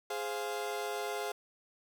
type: chord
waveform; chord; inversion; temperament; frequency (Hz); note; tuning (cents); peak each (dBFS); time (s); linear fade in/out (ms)
30% pulse; F minor; first; equal; 415.3 / 523.3 / 698.5; Ab4 / C5 / F5; 0 / 0 / 0; -35 / -39 / -37; 0.1-1.32; 5
effects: none